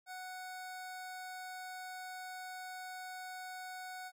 25% pulse tone, 740 Hz, F#5, in tune, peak -40 dBFS, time 0.06-4.12 s, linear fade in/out 50 ms, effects none

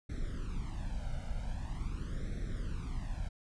brown noise with flanger, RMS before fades -37 dBFS, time 0.09-3.29 s, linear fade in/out 10 ms, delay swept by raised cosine 0.51 to 1.38 ms, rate 0.44 Hz, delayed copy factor +1, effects resampled to 22050 Hz

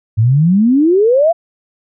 sine exponential sweep, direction up, 103.83 to 698.5 Hz, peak -7 dBFS, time 0.17-1.33 s, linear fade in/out 20 ms, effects none

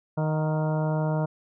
harmonic tone with a mistuned harmonic, 155.56 Hz, D#3, in tune, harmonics 1 / 2 / 3 / 4 / 5 / 6 / 7 / 8 / 9, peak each -24 / -35 / -35 / -31 / -39 / -36 / -45 / -47 / -43 dBFS, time 0.17-1.26 s, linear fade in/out 10 ms, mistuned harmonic 5, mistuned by -43 cents, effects none

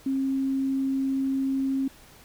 sine tone, 268.7 Hz, C4, 46 cents sharp, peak -23 dBFS, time 0.06-1.88 s, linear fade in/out 5 ms, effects pink hiss -52 dBFS RMS until 2.24 s

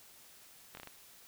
slowing click train, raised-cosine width 0.3 ms, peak -30 dBFS, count 5, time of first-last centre 0.75-0.873 s, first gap 22 ms, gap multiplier 1.23, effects white hiss -58 dBFS RMS until 1.27 s

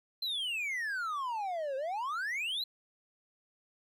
triangle exponential two-way sweep, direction down then up, 4159 to 518 to 4159 Hz, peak -31 dBFS, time 0.22-2.64 s, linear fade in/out 5 ms, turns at 1.76 s, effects none

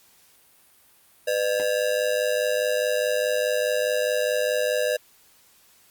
square ring-modulated tone, 554 Hz, C#5, 1 cent flat, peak -19 dBFS, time 1.27-4.97 s, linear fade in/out 10 ms, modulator 52.4 Hz, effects white hiss -57 dBFS RMS until 5.9 s + Opus 48 kbps

